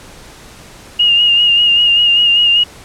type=tone with vibrato; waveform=sine; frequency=2843 Hz; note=F7; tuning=30 cents sharp; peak=-7 dBFS; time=0.99-2.64 s; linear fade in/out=10 ms; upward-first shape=sine; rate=5.1 Hz; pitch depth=34 cents each way; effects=pink hiss -37 dBFS RMS until 2.84 s + low-pass 10000 Hz 12 dB/octave